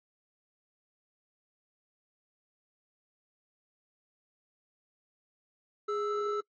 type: tone pair together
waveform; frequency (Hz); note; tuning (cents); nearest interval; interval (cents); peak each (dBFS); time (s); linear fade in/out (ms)
triangle; 414.2 / 1318.5; G#4 / E6; -5 / 0; octave + minor sixth; 2005; -29 / -32; 5.88-6.41; 10
effects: noise-tail reverb RT60 0.1 s tail -26 dB re dry + MP3 32 kbps